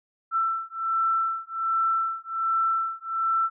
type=beating tone pair; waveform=sine; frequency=1335 / 1336.3 Hz; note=E6 / E6; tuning=+22 / +23 cents; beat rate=1.3 Hz; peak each=-26 dBFS; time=0.31-3.5 s; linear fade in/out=50 ms; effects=none